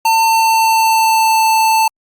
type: tone with pitch glide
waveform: square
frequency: 899 to 886.1 Hz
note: A5 to A5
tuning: +37 to +12 cents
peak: -10 dBFS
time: 0.05-1.88 s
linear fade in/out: 5 ms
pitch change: -25 cents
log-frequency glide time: 0.23-1.45 s
effects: Opus 48 kbps